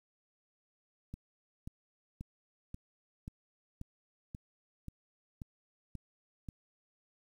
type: click train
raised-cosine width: 5 ms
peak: -30 dBFS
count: 11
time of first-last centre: 1.14-6.488 s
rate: 1.87 Hz
effects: 10-bit